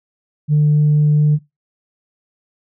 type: tone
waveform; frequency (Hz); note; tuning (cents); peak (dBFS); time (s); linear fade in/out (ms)
sine; 149.6; D3; +32; -8; 0.48-1.39; 50
effects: noise-tail reverb RT60 0.2 s tail -20 dB re dry + tanh soft clip ceiling -7 dBFS